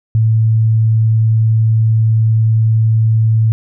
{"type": "tone", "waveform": "sine", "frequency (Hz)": 111.2, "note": "A2", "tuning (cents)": 19, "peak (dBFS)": -8, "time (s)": [0.15, 3.52], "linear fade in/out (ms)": 0, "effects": []}